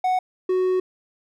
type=tone pair in turn; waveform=triangle; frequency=740 / 370 Hz; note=F#5 / F#4; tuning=0 / 0 cents; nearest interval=octave; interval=1200 cents; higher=first; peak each=-16 dBFS; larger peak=neither; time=0.04-0.19 / 0.49-0.8 s; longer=second; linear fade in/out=5 ms; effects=none